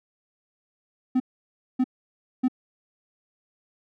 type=tone bursts; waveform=triangle; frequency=255.6 Hz; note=C4; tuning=40 cents flat; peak=-16 dBFS; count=3; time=1.15-2.483 s; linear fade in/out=10 ms; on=51 ms; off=590 ms; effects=none